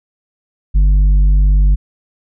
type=tone with tanh clipping; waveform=triangle; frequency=49 Hz; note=G1; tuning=in tune; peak=-8 dBFS; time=0.74-1.76 s; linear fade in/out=20 ms; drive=10 dB; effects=none